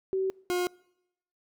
sine / 40% pulse tone pair in turn, 381.2 / 357.8 Hz, G4 / F4, -48 / +42 cents, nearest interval minor second, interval 110 cents, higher first, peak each -25 dBFS, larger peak neither, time 0.13-0.3 / 0.5-0.67 s, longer neither, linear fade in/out 0 ms, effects noise-tail reverb RT60 0.8 s tail -25 dB re dry

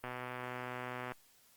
click train, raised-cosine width 0.5 ms, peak -26 dBFS, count 136, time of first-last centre 0.04-1.12 s, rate 125 Hz, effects white hiss -66 dBFS RMS until 1.56 s + Opus 32 kbps

